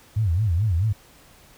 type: tone with vibrato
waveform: sine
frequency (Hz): 95.6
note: G2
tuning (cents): -43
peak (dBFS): -18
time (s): 0.16-0.93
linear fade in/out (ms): 10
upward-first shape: sine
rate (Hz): 4.6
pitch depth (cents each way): 280
effects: pink hiss -52 dBFS RMS until 1.57 s